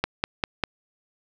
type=click train; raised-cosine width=0.3 ms; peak=-6 dBFS; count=4; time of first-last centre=0.04-0.638 s; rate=5.02 Hz; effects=none